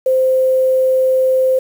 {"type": "tone with quantisation", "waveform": "sine", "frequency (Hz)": 520, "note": "C5", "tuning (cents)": -11, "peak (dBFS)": -10, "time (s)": [0.06, 1.59], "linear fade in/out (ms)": 5, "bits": 6, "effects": []}